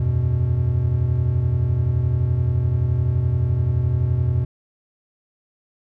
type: chord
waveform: triangle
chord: E suspended second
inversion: none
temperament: equal with one note detuned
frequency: 82.41 / 94.06 / 123.47 Hz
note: E2 / F#2 / B2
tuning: 0 / +29 / 0 cents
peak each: -21 / -22 / -17 dBFS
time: 0-4.45 s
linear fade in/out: 5 ms
effects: none